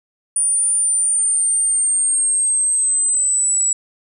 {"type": "linear sweep", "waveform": "sine", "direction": "down", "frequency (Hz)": [9400, 7810], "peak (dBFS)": -14, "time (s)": [0.36, 3.73], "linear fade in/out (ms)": 2, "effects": []}